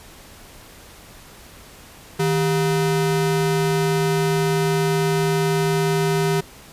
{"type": "ring-modulated tone", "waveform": "square", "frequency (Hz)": 277.2, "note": "C#4", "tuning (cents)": 0, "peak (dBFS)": -15, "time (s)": [2.19, 6.41], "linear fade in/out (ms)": 10, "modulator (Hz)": 119, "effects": ["pink hiss -44 dBFS RMS until 6.72 s", "resampled to 32000 Hz"]}